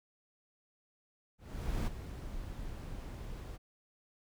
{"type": "noise with ADSR envelope", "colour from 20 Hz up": "brown", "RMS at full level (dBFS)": -32, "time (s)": [1.38, 3.58], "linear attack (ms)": 490, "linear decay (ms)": 16, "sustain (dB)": -11, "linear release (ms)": 26, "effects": []}